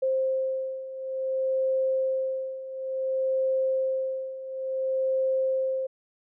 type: beating tone pair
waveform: sine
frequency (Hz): 526 / 526.57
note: C5 / C5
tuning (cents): +9 / +11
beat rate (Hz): 0.57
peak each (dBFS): -30 / -26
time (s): 0.02-5.87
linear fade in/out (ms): 10
effects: none